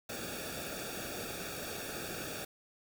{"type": "noise with comb filter", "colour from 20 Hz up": "pink", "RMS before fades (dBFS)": -41, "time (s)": [0.09, 2.45], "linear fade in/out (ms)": 5, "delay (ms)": 0.98, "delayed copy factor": -0.85, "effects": []}